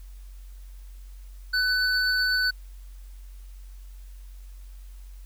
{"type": "tone pair together", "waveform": "triangle", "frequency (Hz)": [1500, 4492], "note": ["F#6", "C#8"], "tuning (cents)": [23, 22], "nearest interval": "octave + perfect fifth", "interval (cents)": 1899, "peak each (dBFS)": [-21, -25], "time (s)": [1.53, 2.51], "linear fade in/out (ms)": 10, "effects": ["added 46 Hz sine -40 dBFS peak until 5.25 s", "white hiss -60 dBFS RMS until 5.25 s"]}